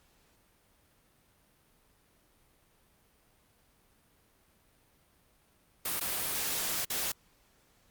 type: noise with dropouts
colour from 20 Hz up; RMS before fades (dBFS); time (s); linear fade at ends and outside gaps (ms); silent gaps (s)
white; -33; 5.85-7.12; 5; 5.998-6.009 / 6.85-6.9
effects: pink hiss -67 dBFS RMS until 7.9 s + Opus 48 kbps